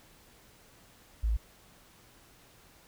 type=tone; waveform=sine; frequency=55 Hz; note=A1; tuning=in tune; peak=-25 dBFS; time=1.23-1.37 s; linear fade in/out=10 ms; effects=pink hiss -59 dBFS RMS until 2.87 s